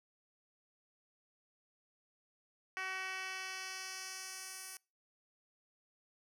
10% pulse tone with band-pass filter sweep, 377.4 Hz, F#4, 34 cents sharp, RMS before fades -44 dBFS, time 2.77-4.77 s, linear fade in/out 0 ms, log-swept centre 2100 to 10000 Hz, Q 1.1, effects noise-tail reverb RT60 0.3 s tail -26 dB re dry

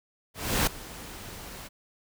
pink noise with ADSR envelope, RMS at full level -23 dBFS, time 0.34-1.69 s, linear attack 330 ms, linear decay 5 ms, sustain -19 dB, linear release 25 ms, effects none

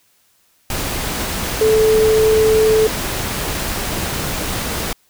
sine tone in noise, 436.8 Hz, A4, 13 cents flat, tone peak -10 dBFS, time 1.61-2.87 s, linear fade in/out 2 ms, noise pink, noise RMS -22 dBFS, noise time 0.7-4.93 s, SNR +9 dB, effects white hiss -58 dBFS RMS until 5.09 s

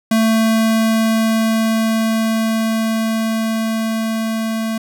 square tone with level ramp, 222.9 Hz, A3, 23 cents sharp, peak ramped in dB -12 to -19 dBFS, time 0.11-4.78 s, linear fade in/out 5 ms, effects none

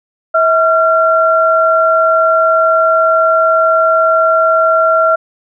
sine tone pair together, 647 / 1371 Hz, E5 / F6, -32 / -32 cents, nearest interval octave + minor second, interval 1300 cents, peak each -10 dBFS, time 0.34-5.16 s, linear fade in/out 10 ms, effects none

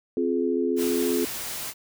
sine chord, F minor, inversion second, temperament equal with one note detuned, 261.6 / 349.2 / 424 Hz, C4 / F4 / Ab4, 0 / 0 / +36 cents, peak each -26 dBFS, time 0.17-1.25 s, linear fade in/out 2 ms
white noise, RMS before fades -33 dBFS, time 0.76-1.74 s, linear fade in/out 50 ms
effects none

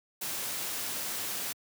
white noise, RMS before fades -35 dBFS, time 0.21-1.53 s, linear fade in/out 10 ms, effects high-pass 100 Hz 12 dB/octave

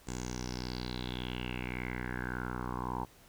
10% pulse tone with low-pass filter sweep, 61.8 Hz, B1, 2 cents sharp, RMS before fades -38 dBFS, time 0.07-3.05 s, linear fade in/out 5 ms, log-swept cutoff 7500 to 910 Hz, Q 6.2, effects pink hiss -60 dBFS RMS until 3.28 s

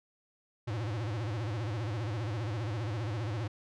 square tone with vibrato, 110 Hz, A2, in tune, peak -33 dBFS, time 0.67-3.48 s, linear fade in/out 10 ms, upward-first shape sine, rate 15 Hz, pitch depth 190 cents each way, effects low-pass 5000 Hz 12 dB/octave

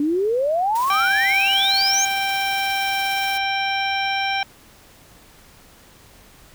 sine exponential sweep, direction up, 282.3 to 6700 Hz, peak -17 dBFS, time 0-2.05 s, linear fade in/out 2 ms
white noise with tremolo, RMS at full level -34 dBFS, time 0.75-3.38 s, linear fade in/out 5 ms, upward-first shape sine, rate 17 Hz, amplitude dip 25%
harmonic tone, 784 Hz, G5, in tune, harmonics 1 / 2 / 3 / 4 / 5 / 7, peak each -23 / -28 / -25 / -29 / -33 / -33 dBFS, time 0.9-4.43 s, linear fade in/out 2 ms
effects pink hiss -49 dBFS RMS until 6.54 s

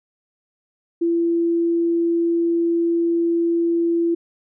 sine tone, 337.7 Hz, E4, 42 cents sharp, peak -16 dBFS, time 1.01-4.15 s, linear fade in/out 10 ms, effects none

